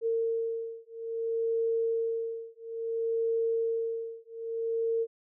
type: beating tone pair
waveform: sine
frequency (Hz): 455.9 / 456.49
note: A#4 / A#4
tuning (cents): -39 / -36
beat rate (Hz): 0.59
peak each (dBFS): -31 / -31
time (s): 0.01-5.07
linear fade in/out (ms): 50
effects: none